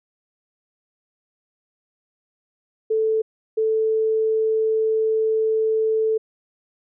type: tone pair in turn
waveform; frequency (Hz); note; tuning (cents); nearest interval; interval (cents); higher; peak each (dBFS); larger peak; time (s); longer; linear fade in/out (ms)
sine; 440 / 440; A4 / A4; 0 / 0; unison; 0; neither; -17; neither; 2.9-3.22 / 3.57-6.18; second; 10
effects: none